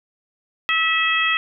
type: harmonic tone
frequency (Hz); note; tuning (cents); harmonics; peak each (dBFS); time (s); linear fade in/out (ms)
649; E5; -27; 2 / 3 / 4 / 5; -23 / -21 / -21 / -24; 0.69-1.37; 0
effects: none